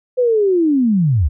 sine linear sweep, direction down, 512 to 61.74 Hz, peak -11 dBFS, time 0.17-1.29 s, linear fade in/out 20 ms, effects none

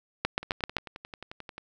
two click trains, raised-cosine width 0.3 ms, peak -24 / -9 dBFS, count 14 / 5, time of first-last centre 0.43-1.58 / 0.25-0.767 s, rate 11.3 / 7.73 Hz, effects none

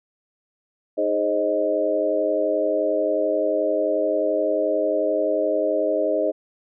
harmonic tone with a mistuned harmonic, 103.83 Hz, G#2, in tune, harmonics 3 / 4 / 5 / 6, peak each -27 / -26 / -24 / -22 dBFS, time 0.97-6.32 s, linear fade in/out 20 ms, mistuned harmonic 5, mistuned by +41 cents, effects none

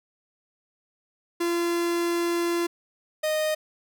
45% pulse tone pair in turn, 343 / 618.6 Hz, F4 / D#5, -31 / -10 cents, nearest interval minor seventh, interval 1021 cents, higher second, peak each -23 dBFS, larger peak neither, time 1.4-2.67 / 3.23-3.55 s, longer first, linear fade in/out 10 ms, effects none

